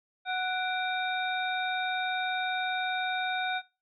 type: harmonic tone with a mistuned harmonic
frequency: 740 Hz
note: F#5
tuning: in tune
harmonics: 1 / 2 / 3 / 5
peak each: -31 / -33 / -38 / -37 dBFS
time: 0.25-3.62 s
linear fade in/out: 50 ms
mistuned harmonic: 3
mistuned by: +95 cents
effects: noise-tail reverb RT60 0.3 s tail -22 dB re dry